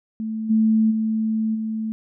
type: tone with level steps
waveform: sine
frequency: 220 Hz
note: A3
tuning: in tune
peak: -24 / -14 / -19 / -23 dBFS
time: 0.2-1.92 s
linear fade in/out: 0 ms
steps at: 0.49 / 0.9 / 1.54 s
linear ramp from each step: 20 ms
effects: none